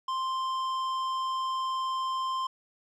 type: tone with tanh clipping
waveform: sine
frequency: 1046.5 Hz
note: C6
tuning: in tune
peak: -30 dBFS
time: 0.08-2.47 s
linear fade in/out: 5 ms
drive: 11 dB
effects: none